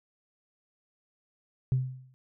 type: tone with exponential decay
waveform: sine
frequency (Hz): 129.3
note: C3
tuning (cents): -20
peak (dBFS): -19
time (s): 1.72-2.14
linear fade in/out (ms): 0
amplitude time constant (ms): 91
effects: tanh soft clip ceiling -18 dBFS